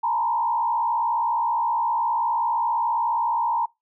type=tone with frequency modulation; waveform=sine; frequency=932.3 Hz; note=A#5; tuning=in tune; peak=-20 dBFS; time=0.03-3.66 s; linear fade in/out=10 ms; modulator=59.5 Hz; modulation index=1; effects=noise-tail reverb RT60 0.2 s tail -24 dB re dry